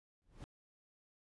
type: noise with exponential growth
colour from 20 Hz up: brown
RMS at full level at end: -43 dBFS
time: 0.22-0.44 s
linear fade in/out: 0 ms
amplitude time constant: 46 ms
effects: resampled to 24000 Hz